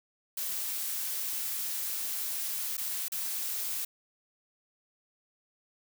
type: noise with dropouts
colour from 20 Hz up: blue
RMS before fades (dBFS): -34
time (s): 0.37-3.85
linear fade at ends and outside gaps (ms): 5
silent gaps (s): 2.77-2.778 / 3.083-3.119
effects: none